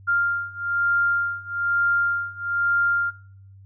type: beating tone pair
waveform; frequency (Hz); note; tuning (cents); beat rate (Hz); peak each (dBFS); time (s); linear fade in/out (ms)
sine; 1396.9 / 1398; F6 / F6; 0 / +1; 1.1; -24 / -23; 0.07-3.11; 20
effects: noise-tail reverb RT60 0.6 s tail -20 dB re dry + added 97 Hz sine -44 dBFS peak until 3.65 s